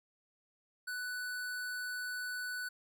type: tone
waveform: square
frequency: 1489 Hz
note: F#6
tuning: 11 cents sharp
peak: -38 dBFS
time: 0.87-2.69 s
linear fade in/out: 10 ms
effects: none